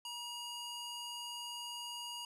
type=tone with high-pass filter; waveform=square; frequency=955 Hz; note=A#5; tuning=42 cents sharp; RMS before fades=-44 dBFS; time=0.05-2.25 s; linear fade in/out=2 ms; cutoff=2000 Hz; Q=0.93; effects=low-pass 11000 Hz 12 dB/octave